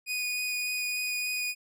sawtooth tone with vibrato, 2475 Hz, D#7, 10 cents flat, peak -26 dBFS, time 0.06-1.55 s, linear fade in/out 50 ms, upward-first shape triangle, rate 3.4 Hz, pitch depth 8 cents each way, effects none

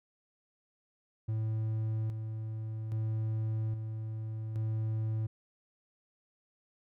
triangle tone with tremolo, 110 Hz, A2, in tune, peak -28 dBFS, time 1.28-5.27 s, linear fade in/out 10 ms, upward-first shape square, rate 0.61 Hz, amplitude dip 45%, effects none

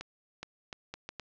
accelerating click train, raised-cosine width 0.2 ms, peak -22 dBFS, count 6, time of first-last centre 0.01-1.197 s, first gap 420 ms, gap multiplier 0.71, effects low-pass 6000 Hz 12 dB/octave + 10-bit

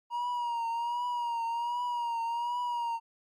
triangle tone with vibrato, 948 Hz, A#5, 29 cents sharp, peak -28 dBFS, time 0.1-3 s, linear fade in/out 50 ms, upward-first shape triangle, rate 1.3 Hz, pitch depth 59 cents each way, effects Opus 48 kbps

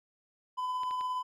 triangle tone with tremolo, 1007 Hz, B5, 33 cents sharp, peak -28 dBFS, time 0.57-1.23 s, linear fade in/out 20 ms, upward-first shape sine, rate 17 Hz, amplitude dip 25%
clicks, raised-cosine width 0.3 ms, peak -31 dBFS, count 3, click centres 0.834 / 0.91 / 1.01 s
effects none

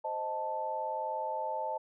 sine chord, A diminished, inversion first, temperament equal, 523.3 / 622.3 / 880 Hz, C5 / Eb5 / A5, 0 / 0 / 0 cents, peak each -40 / -38 / -34 dBFS, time 0.04-1.78 s, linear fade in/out 10 ms, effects none

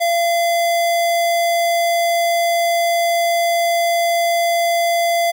square tone, 683 Hz, F5, 39 cents flat, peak -15 dBFS, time 0-5.32 s, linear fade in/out 20 ms, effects none

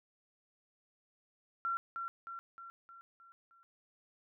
sine tone with echo, 1364 Hz, F6, 41 cents flat, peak -32 dBFS, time 1.65-1.77 s, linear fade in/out 0 ms, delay 310 ms, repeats 6, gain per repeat -5 dB, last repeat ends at 3.63 s, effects none

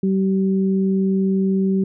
sine tone pair together, 191.9 / 384.2 Hz, G3 / G4, -37 / -35 cents, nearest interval octave, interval 1202 cents, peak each -16 / -23 dBFS, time 0.03-1.84 s, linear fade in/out 5 ms, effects none

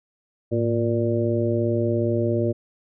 harmonic tone with a mistuned harmonic, 117.2 Hz, A#2, 10 cents sharp, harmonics 1 / 2 / 3 / 4 / 5, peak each -24 / -27 / -24 / -29 / -27 dBFS, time 0.51-2.53 s, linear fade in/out 20 ms, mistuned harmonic 1, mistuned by -120 cents, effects none

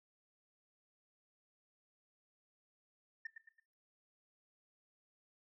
sine tone with echo, 1803 Hz, A6, 42 cents sharp, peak -39 dBFS, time 3.25-3.27 s, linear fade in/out 5 ms, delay 110 ms, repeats 3, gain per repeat -8 dB, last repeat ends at 3.6 s, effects noise-tail reverb RT60 0.6 s tail -20 dB re dry + tanh soft clip ceiling -37 dBFS

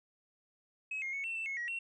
sine tone with pitch steps, 2560 / 2135 / 2211 / 2697 / 2666 / 2180 / 1908 / 2725 Hz, D#7 / C7 / C#7 / E7 / E7 / C#7 / A#6 / F7, +49 / +34 / -5 / +39 / +19 / -29 / +40 / -43 cents, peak -34 dBFS, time 0.91-1.79 s, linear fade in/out 5 ms, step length 110 ms, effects tanh soft clip ceiling -32 dBFS

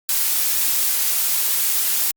blue noise, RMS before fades -19 dBFS, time 0.09-2.11 s, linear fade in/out 0 ms, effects Opus 48 kbps

